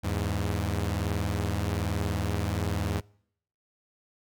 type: tone pair together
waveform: sawtooth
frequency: 81.43 / 102.6 Hz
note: E2 / G#2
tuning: -21 / -21 cents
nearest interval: major third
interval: 400 cents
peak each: -26 dBFS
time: 0.03-3.01 s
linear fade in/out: 20 ms
effects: noise-tail reverb RT60 0.7 s tail -26 dB re dry